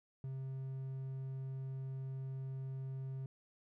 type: tone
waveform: triangle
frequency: 133.1 Hz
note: C3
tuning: 30 cents sharp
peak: -38 dBFS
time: 0.24-3.26 s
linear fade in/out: 2 ms
effects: none